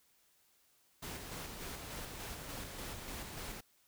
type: noise with tremolo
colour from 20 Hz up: pink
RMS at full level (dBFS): -44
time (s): 1.02-3.61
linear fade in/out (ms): 10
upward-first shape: square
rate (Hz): 3.4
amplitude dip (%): 30
effects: white hiss -71 dBFS RMS until 3.87 s

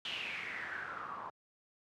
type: noise with low-pass filter sweep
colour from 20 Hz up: white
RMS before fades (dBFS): -42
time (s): 0.05-1.3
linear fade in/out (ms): 2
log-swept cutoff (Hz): 3100 to 1000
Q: 6.9
effects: high-pass 100 Hz 12 dB/octave

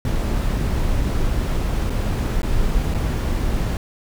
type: noise with dropouts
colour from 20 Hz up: brown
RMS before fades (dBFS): -20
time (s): 0.05-3.77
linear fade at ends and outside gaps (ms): 1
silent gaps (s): 1.897-1.903 / 2.419-2.43 / 2.941-2.946
effects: none

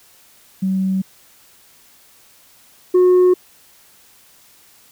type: tone pair in turn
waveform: sine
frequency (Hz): 190 / 363.5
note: F#3 / F#4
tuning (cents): +46 / -31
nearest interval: major seventh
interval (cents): 1123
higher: second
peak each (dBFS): -15 / -6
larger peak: second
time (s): 0.62-1.02 / 2.94-3.34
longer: neither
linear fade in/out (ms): 10
effects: tanh soft clip ceiling -8 dBFS + white hiss -50 dBFS RMS until 4.91 s

